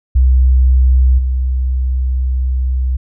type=tone with level steps; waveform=sine; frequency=64 Hz; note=C2; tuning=38 cents flat; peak=-6 / -12 dBFS; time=0.15-2.97 s; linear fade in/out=10 ms; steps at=1.18 s; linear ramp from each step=10 ms; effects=none